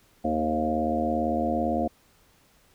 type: harmonic tone with a mistuned harmonic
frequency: 77.78 Hz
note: D#2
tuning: in tune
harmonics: 1 / 3 / 4 / 5 / 6 / 7 / 8 / 9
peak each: -36 / -28 / -31 / -37 / -40 / -31 / -36 / -28 dBFS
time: 0.24-1.88 s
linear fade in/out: 10 ms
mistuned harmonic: 7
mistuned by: -25 cents
effects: pink hiss -61 dBFS RMS until 2.74 s